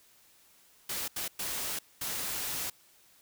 white noise bursts at uneven times, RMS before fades -35 dBFS, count 4, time 0.89-1.08 / 1.16-1.28 / 1.39-1.79 / 2.01-2.7 s, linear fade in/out 5 ms, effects white hiss -62 dBFS RMS until 3.21 s

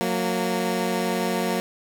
15% pulse tone pair together, 182.55 / 230 Hz, F#3 / A#3, -23 / -23 cents, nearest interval major third, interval 400 cents, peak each -19 dBFS, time 0.01-1.6 s, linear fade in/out 0 ms, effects none

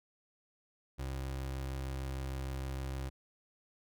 30% pulse tone, 66.5 Hz, C2, 29 cents sharp, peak -34 dBFS, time 0.98-3.1 s, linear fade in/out 20 ms, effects none

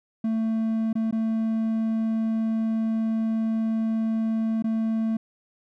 triangle tone with dropouts, 222.9 Hz, A3, 23 cents sharp, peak -20 dBFS, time 0.24-5.17 s, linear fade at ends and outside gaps 5 ms, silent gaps 0.93-0.953 / 1.111-1.125 / 4.624-4.641 s, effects none

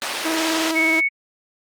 white band-pass noise, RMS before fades -25 dBFS, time 0.02-0.71 s, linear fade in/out 0 ms, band 370 to 4500 Hz, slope 12 dB/octave
sawtooth tone with vibrato, 322.3 Hz, E4, 39 cents flat, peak -17 dBFS, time 0.24-1.01 s, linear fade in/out 20 ms, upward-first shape triangle, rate 19 Hz, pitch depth 37 cents each way
sine tone, 2217 Hz, C#7, in tune, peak -16 dBFS, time 0.75-1.09 s, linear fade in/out 20 ms
effects Opus 32 kbps

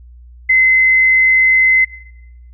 sine tone, 2052 Hz, C7, 34 cents flat, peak -7 dBFS, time 0.49-1.85 s, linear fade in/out 10 ms, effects noise-tail reverb RT60 1.0 s tail -19 dB re dry + added 60 Hz sine -36 dBFS peak until 2.53 s

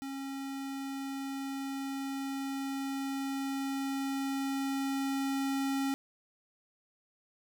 square tone with level ramp, 272.5 Hz, C#4, 29 cents flat, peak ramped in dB -38 to -30 dBFS, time 0.02-5.94 s, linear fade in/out 0 ms, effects none

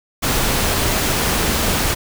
pink noise, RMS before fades -18 dBFS, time 0.22-1.95 s, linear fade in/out 20 ms, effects none

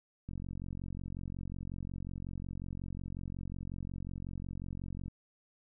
click train, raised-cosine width 5 ms, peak -29 dBFS, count 219, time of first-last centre 0.29-5.081 s, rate 45.5 Hz, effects none

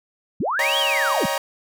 sine linear two-way sweep, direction up then down, 120 to 3362 to 120 Hz, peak -20 dBFS, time 0.4-1.26 s, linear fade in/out 5 ms, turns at 0.78 s
sawtooth chord, Eb dominant seventh, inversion third, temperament equal with one note detuned, 554.4 / 622.3 / 784 / 943.2 Hz, Db5 / Eb5 / G5 / Bb5, 0 / 0 / 0 / +20 cents, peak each -22 / -24 / -26 / -22 dBFS, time 0.59-1.38 s, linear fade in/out 2 ms
effects none

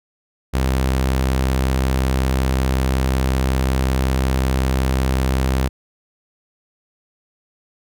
sawtooth tone, 65.41 Hz, C2, in tune, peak -12 dBFS, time 0.53-5.69 s, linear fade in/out 20 ms, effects none

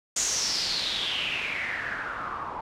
white noise with low-pass filter sweep, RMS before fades -30 dBFS, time 0.16-2.61 s, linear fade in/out 5 ms, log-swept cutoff 7000 to 950 Hz, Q 5.9, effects none

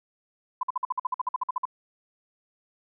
sine tone bursts, 1009 Hz, B5, 37 cents sharp, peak -23 dBFS, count 15, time 0.61-1.654 s, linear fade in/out 5 ms, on 22 ms, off 51 ms, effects none

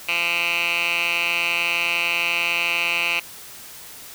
10% pulse tone with band-pass filter, 171.1 Hz, F3, 35 cents flat, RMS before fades -22 dBFS, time 0.08-3.2 s, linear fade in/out 10 ms, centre 2600 Hz, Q 4.7, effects white hiss -40 dBFS RMS until 4.14 s

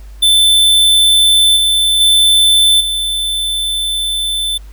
square tone with level steps, 3529 Hz, A7, 4 cents sharp, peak -7 / -10 / -7 / -15 dBFS, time 0.22-4.58 s, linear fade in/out 10 ms, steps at 1.56 / 2 / 2.8 s, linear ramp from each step 10 ms, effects added 50 Hz sine -30 dBFS peak until 4.72 s + pink hiss -48 dBFS RMS until 4.72 s

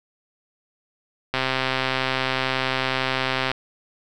click train, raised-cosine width 0.3 ms, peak -6 dBFS, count 286, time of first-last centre 1.34-3.516 s, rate 131 Hz, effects none

